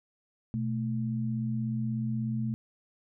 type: tone pair together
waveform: sine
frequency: 123.47 / 220 Hz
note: B2 / A3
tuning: 0 / 0 cents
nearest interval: minor seventh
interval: 1000 cents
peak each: -31 / -31 dBFS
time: 0.54-2.54 s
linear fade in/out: 0 ms
effects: none